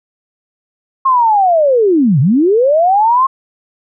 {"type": "linear two-way sweep", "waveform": "sine", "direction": "down then up", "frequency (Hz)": [1084, 120, 1084], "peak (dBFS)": -7, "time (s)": [1.05, 3.27], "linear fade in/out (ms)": 10, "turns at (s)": 2.2, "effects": []}